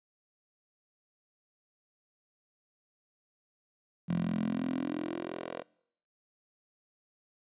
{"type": "tone with high-pass filter sweep", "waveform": "10% pulse", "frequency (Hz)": 42.9, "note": "F1", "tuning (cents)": -30, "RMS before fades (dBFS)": -34, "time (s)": [4.08, 5.63], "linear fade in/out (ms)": 20, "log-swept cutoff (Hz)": [170, 470], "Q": 5.4, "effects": ["noise-tail reverb RT60 0.7 s tail -24 dB re dry", "resampled to 8000 Hz"]}